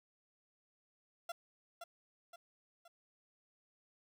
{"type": "tone with echo", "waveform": "30% pulse", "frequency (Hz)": 683, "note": "F5", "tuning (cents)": -39, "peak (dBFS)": -37, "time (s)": [1.29, 1.32], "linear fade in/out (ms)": 5, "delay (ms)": 520, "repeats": 3, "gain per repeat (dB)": -6, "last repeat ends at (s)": 2.88, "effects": []}